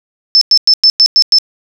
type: tone bursts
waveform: sine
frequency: 5274 Hz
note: E8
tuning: in tune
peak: -3 dBFS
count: 7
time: 0.35-1.385 s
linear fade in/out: 0 ms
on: 63 ms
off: 99 ms
effects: none